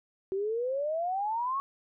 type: exponential sweep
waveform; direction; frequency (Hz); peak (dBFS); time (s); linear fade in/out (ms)
sine; up; 375.7 to 1121; -28; 0.32-1.6; 0
effects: none